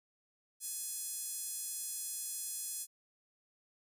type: tone with high-pass filter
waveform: 5% pulse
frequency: 843 Hz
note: G#5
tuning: 26 cents sharp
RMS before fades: -41 dBFS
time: 0.6-2.87 s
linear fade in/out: 50 ms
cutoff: 8800 Hz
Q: 0.87
effects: none